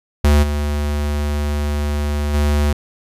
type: tone with level steps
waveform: square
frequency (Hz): 73.42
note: D2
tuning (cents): 0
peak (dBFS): -10 / -18 / -14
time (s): 0.24-2.73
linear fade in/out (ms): 5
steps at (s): 0.42 / 2.33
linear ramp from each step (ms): 20
effects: resampled to 32000 Hz